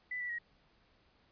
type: tone with pitch steps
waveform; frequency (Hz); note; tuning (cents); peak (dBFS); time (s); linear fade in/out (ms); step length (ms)
sine; 1992 / 1960 / 1895; B6 / B6 / A#6; +14 / -14 / +28; -36; 0.11-0.386; 5; 92
effects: pink hiss -69 dBFS RMS until 1.31 s + resampled to 11025 Hz